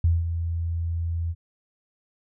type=tone with ADSR envelope; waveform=sine; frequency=83.9 Hz; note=E2; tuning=31 cents sharp; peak=-15 dBFS; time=0.04-1.35 s; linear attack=4 ms; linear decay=190 ms; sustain=-9 dB; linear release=47 ms; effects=none